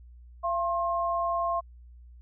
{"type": "tone pair together", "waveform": "sine", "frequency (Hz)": [682.5, 1067], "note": ["F5", "C6"], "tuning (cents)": [-40, 34], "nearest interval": "minor sixth", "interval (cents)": 774, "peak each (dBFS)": -28, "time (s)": [0.43, 1.61], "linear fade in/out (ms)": 20, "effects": ["added 60 Hz sine -47 dBFS peak until 2.21 s"]}